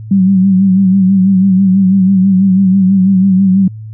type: tone with vibrato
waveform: sine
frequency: 190.7 Hz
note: G3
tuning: 47 cents flat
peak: -5 dBFS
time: 0.11-3.68 s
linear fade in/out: 5 ms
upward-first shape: sine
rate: 6.1 Hz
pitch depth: 58 cents each way
effects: added 109 Hz sine -24 dBFS peak until 3.93 s